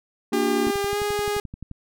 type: chord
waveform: triangle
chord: Bb augmented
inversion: none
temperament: equal with one note detuned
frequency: 233.1 / 293.7 / 365.1 Hz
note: Bb3 / D4 / F#4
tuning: 0 / 0 / -23 cents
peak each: -24 dBFS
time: 0.32-0.71 s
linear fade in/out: 5 ms
type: tone with pitch glide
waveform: sawtooth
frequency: 401.4 to 412.9 Hz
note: G4 to G#4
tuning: +41 to -10 cents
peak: -19 dBFS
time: 0.33-1.4 s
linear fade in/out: 2 ms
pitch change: +49 cents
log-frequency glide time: 0.86-0.99 s
type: click train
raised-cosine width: 5 ms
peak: -23 dBFS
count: 13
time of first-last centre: 0.67-1.713 s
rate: 11.5 Hz
effects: none